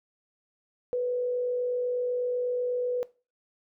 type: tone with frequency modulation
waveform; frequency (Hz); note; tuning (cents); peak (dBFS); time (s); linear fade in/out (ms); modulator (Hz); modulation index
sine; 493.9; B4; 0; -25; 0.93-3.03; 0; 48.1; 0.24
effects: noise-tail reverb RT60 0.3 s tail -19 dB re dry